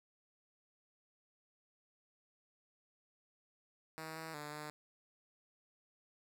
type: tone with pitch steps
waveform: 5% pulse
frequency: 159.2 / 160.9 / 148.5 / 150.7 Hz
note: D#3 / E3 / D3 / D3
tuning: +40 / -42 / +20 / +45 cents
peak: -33 dBFS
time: 3.98-4.7 s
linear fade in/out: 0 ms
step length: 180 ms
effects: none